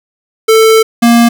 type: tone pair in turn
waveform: square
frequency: 443.3 / 234.8 Hz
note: A4 / A#3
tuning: +13 / +13 cents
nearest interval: major seventh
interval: 1100 cents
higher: first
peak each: -4 dBFS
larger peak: neither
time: 0.48-0.83 / 1.02-1.29 s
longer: first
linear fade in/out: 10 ms
effects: 7-bit